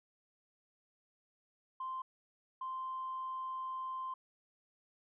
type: tone bursts at uneven times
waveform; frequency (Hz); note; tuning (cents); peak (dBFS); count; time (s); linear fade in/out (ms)
sine; 1043; C6; -6; -37; 2; 1.8-2.02 / 2.61-4.14; 5
effects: tanh soft clip ceiling -33 dBFS